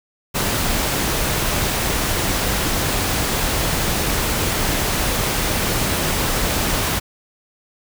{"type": "noise", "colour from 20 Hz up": "pink", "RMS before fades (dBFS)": -20, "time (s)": [0.34, 7], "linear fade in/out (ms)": 20, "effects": []}